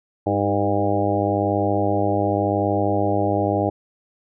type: harmonic tone with a mistuned harmonic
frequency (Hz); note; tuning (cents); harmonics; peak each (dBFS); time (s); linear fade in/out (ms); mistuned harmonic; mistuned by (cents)
100.9; G#2; -49; 1 / 2 / 3 / 4 / 5 / 6 / 7 / 8; -25 / -29 / -24 / -27 / -27 / -25 / -27 / -26; 0.26-3.7; 10; 3; +35
effects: none